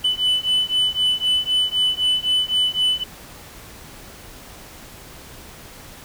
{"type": "beating tone pair", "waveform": "sine", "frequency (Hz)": [2997, 3000.9], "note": ["F#7", "F#7"], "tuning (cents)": [22, 24], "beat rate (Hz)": 3.9, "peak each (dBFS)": -18, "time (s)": [0.04, 3.04], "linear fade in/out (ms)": 10, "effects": ["tanh soft clip ceiling -14 dBFS", "pink hiss -41 dBFS RMS until 6.04 s"]}